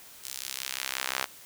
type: tone with high-pass filter sweep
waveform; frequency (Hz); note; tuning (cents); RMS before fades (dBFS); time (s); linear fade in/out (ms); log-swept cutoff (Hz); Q
sawtooth; 65.7; C2; +8; -35; 0.23-1.26; 20; 6100 to 1100; 0.74
effects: white hiss -50 dBFS RMS until 1.45 s